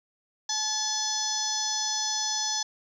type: harmonic tone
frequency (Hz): 862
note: A5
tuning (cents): -36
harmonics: 1 / 2 / 4 / 5 / 6 / 7 / 8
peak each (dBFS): -35 / -40 / -35 / -36 / -32 / -30 / -41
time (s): 0.49-2.63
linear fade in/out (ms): 5
effects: 10-bit